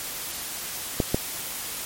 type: clicks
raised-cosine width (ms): 2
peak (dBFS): -7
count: 2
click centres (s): 1.002 / 1.145
effects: white hiss -33 dBFS RMS until 1.85 s + MP3 64 kbps